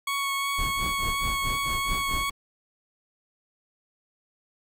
20% pulse tone with vibrato, 1108.7 Hz, C#6, in tune, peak -21 dBFS, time 0.07-2.3 s, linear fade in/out 5 ms, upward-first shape triangle, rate 2.8 Hz, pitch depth 14 cents each way
brown noise with tremolo, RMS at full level -30 dBFS, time 0.58-2.31 s, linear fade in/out 5 ms, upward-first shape sine, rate 4.6 Hz, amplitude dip 90%
effects none

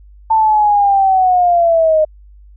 sine linear sweep, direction down, 893 to 614 Hz, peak -8 dBFS, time 0.3-2.05 s, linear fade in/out 10 ms, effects added 50 Hz sine -38 dBFS peak until 2.56 s

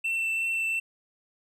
triangle tone with vibrato, 2682 Hz, E7, 29 cents sharp, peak -24 dBFS, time 0.04-0.8 s, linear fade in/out 10 ms, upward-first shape triangle, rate 2.8 Hz, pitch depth 11 cents each way, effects none

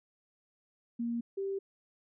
sine tone pair in turn, 234.9 / 391.3 Hz, A#3 / G4, +13 / -3 cents, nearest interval major sixth, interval 884 cents, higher second, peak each -31 / -32 dBFS, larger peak first, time 0.99-1.21 / 1.37-1.59 s, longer neither, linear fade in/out 10 ms, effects none

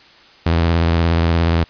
sawtooth tone with vibrato, 83.5 Hz, E2, 23 cents sharp, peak -9 dBFS, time 0.46-1.64 s, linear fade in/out 5 ms, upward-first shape sine, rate 17 Hz, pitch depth 58 cents each way, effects white hiss -46 dBFS RMS until 1.69 s + resampled to 11025 Hz

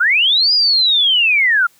sine linear two-way sweep, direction up then down, 1347 to 4978 to 1347 Hz, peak -10 dBFS, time 0-1.67 s, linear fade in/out 10 ms, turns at 0.53 s, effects white hiss -53 dBFS RMS until 1.79 s + high-pass 80 Hz 12 dB/octave

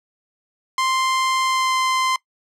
sawtooth tone with pitch glide, 1046.5 to 1039.3 Hz, C6 to C6, 0 to -12 cents, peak -14 dBFS, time 0.78-2.16 s, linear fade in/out 2 ms, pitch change -12 cents, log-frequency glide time 1.43-1.75 s, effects noise-tail reverb RT60 0.1 s tail -22 dB re dry + low-pass 8000 Hz 12 dB/octave

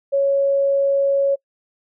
sine tone, 554.4 Hz, C#5, in tune, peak -14 dBFS, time 0.12-1.36 s, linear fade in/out 20 ms, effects noise-tail reverb RT60 0.1 s tail -25 dB re dry

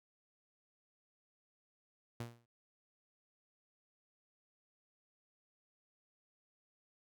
sawtooth tone with exponential decay, 118 Hz, A#2, 22 cents sharp, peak -35 dBFS, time 2.2-2.46 s, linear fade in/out 5 ms, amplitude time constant 55 ms, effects none

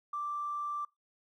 triangle tone with tanh clipping, 1174.7 Hz, D6, in tune, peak -33 dBFS, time 0.13-0.85 s, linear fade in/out 5 ms, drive 2 dB, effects noise-tail reverb RT60 0.2 s tail -23 dB re dry

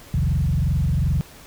sine tone with frequency modulation, 106.3 Hz, G#2, 41 cents sharp, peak -17 dBFS, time 0.14-1.21 s, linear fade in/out 0 ms, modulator 22.6 Hz, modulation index 2.5, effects pink hiss -45 dBFS RMS until 1.46 s

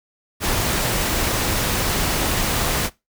pink noise, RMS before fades -21 dBFS, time 0.4-2.9 s, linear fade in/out 50 ms, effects noise-tail reverb RT60 0.2 s tail -19 dB re dry

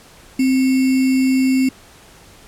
sine tone with sample-and-hold, 261.6 Hz, C4, in tune, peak -12 dBFS, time 0.39-1.69 s, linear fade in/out 5 ms, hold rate 2450 Hz, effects pink hiss -45 dBFS RMS until 2.47 s + low-pass 12000 Hz 12 dB/octave

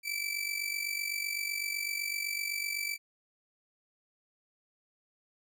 sawtooth tone with amplitude modulation, 2321 Hz, D7, 21 cents flat, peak -26 dBFS, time 0.03-2.98 s, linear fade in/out 50 ms, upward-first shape sine, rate 47.9 Hz, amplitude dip 70%, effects none

